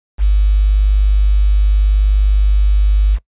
sine tone with quantisation, 50.4 Hz, G1, 49 cents sharp, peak -8 dBFS, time 0.18-3.19 s, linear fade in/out 50 ms, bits 6, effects noise-tail reverb RT60 0.1 s tail -21 dB re dry + resampled to 8000 Hz

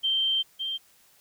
sine tone pair in turn, 3136 / 3158 Hz, G7 / G7, 0 / +12 cents, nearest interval unison, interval 12 cents, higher second, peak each -22 / -28 dBFS, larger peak first, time 0.03-0.43 / 0.59-0.78 s, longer first, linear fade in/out 20 ms, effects white hiss -60 dBFS RMS until 1.2 s

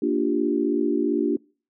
sine chord, G minor seventh, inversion first, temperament equal, 233.1 / 293.7 / 349.2 / 392 Hz, Bb3 / D4 / F4 / G4, 0 / 0 / 0 / 0 cents, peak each -27 / -23 / -25 / -27 dBFS, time 0.02-1.37 s, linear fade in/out 5 ms, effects noise-tail reverb RT60 0.4 s tail -25 dB re dry

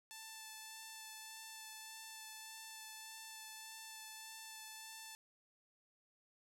5% pulse tone with vibrato, 880 Hz, A5, in tune, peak -38 dBFS, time 0.11-5.15 s, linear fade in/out 0 ms, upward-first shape sine, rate 1.7 Hz, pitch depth 11 cents each way, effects none

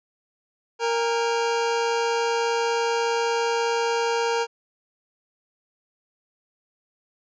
25% pulse tone pair together, 465.1 / 813.5 Hz, A#4 / G#5, -4 / -36 cents, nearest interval minor seventh, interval 968 cents, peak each -18 / -27 dBFS, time 0.79-4.47 s, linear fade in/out 50 ms, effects resampled to 16000 Hz

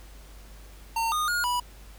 square tone with pitch steps, 911 / 1229 / 1432 / 980 Hz, A#5 / D#6 / F6 / B5, -40 / -22 / +43 / -14 cents, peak -25 dBFS, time 0.96-1.6 s, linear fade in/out 5 ms, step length 160 ms, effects added 50 Hz sine -45 dBFS peak until 1.98 s + pink hiss -53 dBFS RMS until 1.98 s

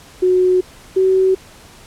sine tone pair in turn, 366.9 / 378.1 Hz, F#4 / F#4, -15 / +38 cents, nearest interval minor second, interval 53 cents, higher second, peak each -10 dBFS, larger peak neither, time 0.22-0.61 / 0.96-1.35 s, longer neither, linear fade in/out 10 ms, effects pink hiss -42 dBFS RMS until 1.86 s + low-pass 11000 Hz 12 dB/octave

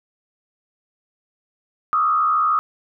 sine tone with frequency modulation, 1244.5 Hz, D#6, in tune, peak -15 dBFS, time 1.93-2.59 s, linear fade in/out 0 ms, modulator 73.4 Hz, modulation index 0.84, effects none

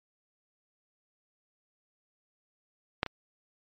clicks, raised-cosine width 0.3 ms, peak -9 / -19 dBFS, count 2, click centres 3.031 / 3.063 s, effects low-pass 5000 Hz 12 dB/octave + MP3 48 kbps

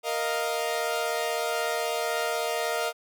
sawtooth chord, Bb suspended fourth, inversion none, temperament equal, 466.2 / 622.3 / 698.5 Hz, Bb4 / Eb5 / F5, 0 / 0 / 0 cents, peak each -27 dBFS, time 0.03-2.93 s, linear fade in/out 50 ms, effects none

